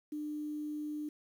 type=tone with quantisation; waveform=sine; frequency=300 Hz; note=D4; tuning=37 cents sharp; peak=-36 dBFS; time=0.12-1.09 s; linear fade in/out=5 ms; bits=10; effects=none